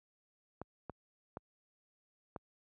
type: clicks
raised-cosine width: 1 ms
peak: -28 dBFS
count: 4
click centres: 0.616 / 0.897 / 1.371 / 2.362 s
effects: high-pass 60 Hz 12 dB/octave